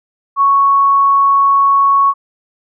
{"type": "tone", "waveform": "sine", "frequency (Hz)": 1109, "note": "C#6", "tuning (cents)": 0, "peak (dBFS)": -7, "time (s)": [0.36, 2.14], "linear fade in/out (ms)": 50, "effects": []}